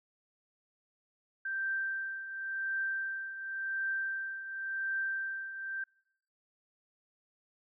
sine tone with tremolo, 1568 Hz, G6, in tune, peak -30 dBFS, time 1.45-5.84 s, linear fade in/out 5 ms, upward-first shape triangle, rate 0.92 Hz, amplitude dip 70%, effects noise-tail reverb RT60 0.7 s tail -26 dB re dry

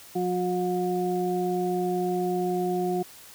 harmonic tone, 180 Hz, F#3, 47 cents flat, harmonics 1 / 2 / 4, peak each -30 / -26 / -30 dBFS, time 0.15-3.03 s, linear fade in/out 10 ms, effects white hiss -48 dBFS RMS until 3.34 s

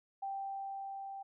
sine tone with level ramp, 784 Hz, G5, in tune, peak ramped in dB -36 to -42 dBFS, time 0.22-1.23 s, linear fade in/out 10 ms, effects none

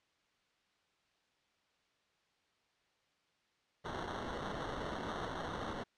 white noise with sample-and-hold, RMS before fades -41 dBFS, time 3.84-5.84 s, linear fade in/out 20 ms, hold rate 2450 Hz, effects white hiss -75 dBFS RMS until 5.97 s + low-pass 4000 Hz 12 dB/octave

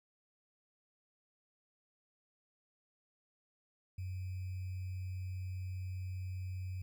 sine tone with sample-and-hold, 92.5 Hz, F#2, in tune, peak -38 dBFS, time 3.98-6.82 s, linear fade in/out 5 ms, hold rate 2450 Hz, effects none

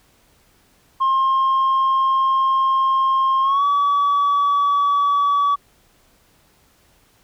sine tone with pitch glide, 1065 to 1141.4 Hz, C6 to D6, +30 to -50 cents, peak -12 dBFS, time 1-5.56 s, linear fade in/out 20 ms, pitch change +120 cents, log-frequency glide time 3.42-3.65 s, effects tanh soft clip ceiling -13 dBFS + pink hiss -57 dBFS RMS until 7.23 s

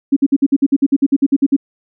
sine tone bursts, 277.3 Hz, C#4, 1 cent sharp, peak -7 dBFS, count 15, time 0.12-1.565 s, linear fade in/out 10 ms, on 45 ms, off 55 ms, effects none

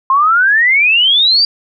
sine exponential sweep, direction up, 1046.5 to 4789 Hz, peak -7 dBFS, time 0.1-1.45 s, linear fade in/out 2 ms, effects none

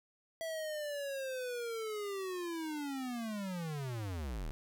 square linear sweep, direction down, 659.3 to 31.98 Hz, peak -38 dBFS, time 0.41-4.51 s, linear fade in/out 0 ms, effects none

